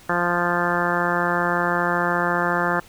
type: harmonic tone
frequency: 174.61 Hz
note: F3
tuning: in tune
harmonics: 1 / 2 / 3 / 4 / 5 / 6 / 7 / 8 / 9 / 10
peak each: -28 / -28 / -28 / -28 / -28 / -28 / -28 / -28 / -28 / -28 dBFS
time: 0.09-2.8 s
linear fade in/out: 5 ms
effects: pink hiss -48 dBFS RMS until 2.88 s